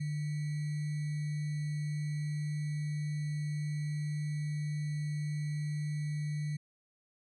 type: tone with sample-and-hold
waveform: sine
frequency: 149.7 Hz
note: D3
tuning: 33 cents sharp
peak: -32 dBFS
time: 0-6.57 s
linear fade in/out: 10 ms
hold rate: 2100 Hz
effects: resampled to 24000 Hz